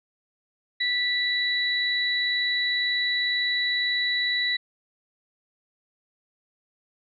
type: tone pair together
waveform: sine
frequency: 1967 / 3934 Hz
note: B6 / B7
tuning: -7 / -7 cents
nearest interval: octave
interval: 1200 cents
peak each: -25 dBFS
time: 0.8-4.57 s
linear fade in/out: 10 ms
effects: none